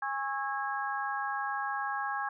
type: harmonic tone with a mistuned harmonic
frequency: 273.7 Hz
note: C#4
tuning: 22 cents flat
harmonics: 3 / 4 / 5 / 6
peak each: -35 / -36 / -41 / -36 dBFS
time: 0.02-2.29 s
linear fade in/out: 5 ms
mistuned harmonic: 5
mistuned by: -73 cents
effects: none